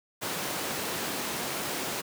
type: high-pass noise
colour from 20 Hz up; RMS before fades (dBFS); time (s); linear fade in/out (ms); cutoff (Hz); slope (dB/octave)
pink; -33; 0.21-2.02; 20; 210; 12
effects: none